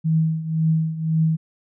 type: tone with tremolo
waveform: sine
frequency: 160 Hz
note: D#3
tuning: 49 cents sharp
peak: -14 dBFS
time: 0.04-1.37 s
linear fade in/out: 20 ms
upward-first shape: triangle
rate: 1.9 Hz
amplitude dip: 80%
effects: none